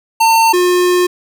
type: tone pair in turn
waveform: square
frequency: 903 / 358.4 Hz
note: A5 / F4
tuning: +45 / +45 cents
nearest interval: octave + major third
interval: 1600 cents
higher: first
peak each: -8 / -10 dBFS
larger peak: first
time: 0.2-0.53 / 0.53-1.07 s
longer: second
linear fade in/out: 10 ms
effects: none